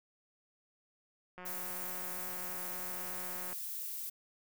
click train, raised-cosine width 0.5 ms, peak -33 dBFS, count 390, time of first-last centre 1.38-3.529 s, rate 181 Hz
violet noise, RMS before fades -41 dBFS, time 1.45-4.1 s, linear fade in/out 10 ms
effects none

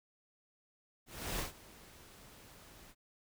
pink noise with ADSR envelope, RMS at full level -37 dBFS, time 1.06-2.95 s, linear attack 330 ms, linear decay 130 ms, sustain -20 dB, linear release 51 ms, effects none

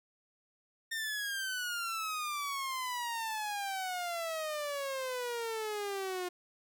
sawtooth exponential sweep, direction down, 1826 to 355.6 Hz, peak -31 dBFS, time 0.91-6.29 s, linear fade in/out 10 ms, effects none

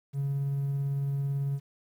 triangle tone with tremolo, 139.4 Hz, C#3, 10 cents sharp, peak -23 dBFS, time 0.13-1.6 s, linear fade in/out 50 ms, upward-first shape sine, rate 18 Hz, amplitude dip 25%, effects tanh soft clip ceiling -22 dBFS + 10-bit

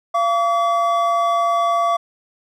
triangle tone pair together, 686.4 / 1143 Hz, F5 / D6, -30 / -47 cents, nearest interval major sixth, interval 883 cents, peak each -16 dBFS, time 0.14-1.97 s, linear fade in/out 10 ms, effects none

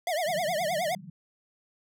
square tone with vibrato, 659.3 Hz, E5, in tune, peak -27 dBFS, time 0.07-0.95 s, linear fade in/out 2 ms, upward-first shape triangle, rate 9.6 Hz, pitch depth 230 cents each way
pink band-pass noise, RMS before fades -45 dBFS, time 0.26-1.1 s, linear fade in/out 5 ms, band 140 to 210 Hz, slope 96 dB/octave
effects none

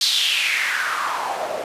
white noise with band-pass filter sweep, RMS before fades -22 dBFS, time 0.01-1.64 s, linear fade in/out 2 ms, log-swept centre 4300 to 540 Hz, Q 4.5, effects resampled to 32000 Hz

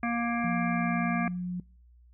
harmonic tone, 235.3 Hz, A#3, 16 cents sharp, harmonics 1 / 3 / 5 / 7 / 9 / 10, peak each -29 / -34 / -36 / -37 / -39 / -39 dBFS, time 0.03-1.28 s, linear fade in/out 2 ms
sine tone with pitch glide, 174.4 to 179.1 Hz, F3 to F3, -2 to +44 cents, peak -30 dBFS, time 0.44-1.6 s, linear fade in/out 2 ms, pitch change +46 cents, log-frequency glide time 0.95-1.32 s
effects noise-tail reverb RT60 0.5 s tail -25 dB re dry + added 60 Hz sine -54 dBFS peak until 2.13 s

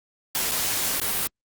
white noise with dropouts, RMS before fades -25 dBFS, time 0.35-1.27 s, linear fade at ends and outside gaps 0 ms, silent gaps 0.512-0.518 / 1-1.016 s, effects Opus 48 kbps

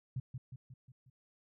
sine tone with echo, 127.9 Hz, C3, 39 cents flat, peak -34 dBFS, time 0.16-0.2 s, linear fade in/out 5 ms, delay 180 ms, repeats 5, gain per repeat -5 dB, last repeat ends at 1.1 s, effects none

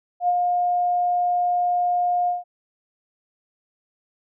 sine tone with ADSR envelope, 711 Hz, F5, 31 cents sharp, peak -15 dBFS, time 0.2-2.44 s, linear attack 84 ms, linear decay 38 ms, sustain -3 dB, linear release 160 ms, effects none

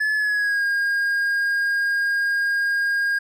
triangle tone with pitch glide, 1719 to 1622.5 Hz, A6 to G#6, -41 to -41 cents, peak -17 dBFS, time 0-3.19 s, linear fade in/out 10 ms, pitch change -100 cents, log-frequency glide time 0.15-0.64 s, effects none

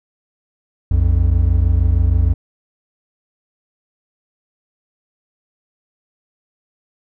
triangle tone pair together, 60.93 / 87.31 Hz, B1 / F2, -23 / 0 cents, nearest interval tritone, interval 623 cents, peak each -12 dBFS, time 0.91-2.34 s, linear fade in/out 5 ms, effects none

